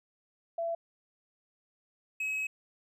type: tone pair in turn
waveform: sine / triangle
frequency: 671 / 2558 Hz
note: E5 / D#7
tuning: +31 / +47 cents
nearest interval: octave + major seventh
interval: 2316 cents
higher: second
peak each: -30 / -29 dBFS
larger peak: second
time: 0.58-0.75 / 2.2-2.47 s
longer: second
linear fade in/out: 5 ms
effects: none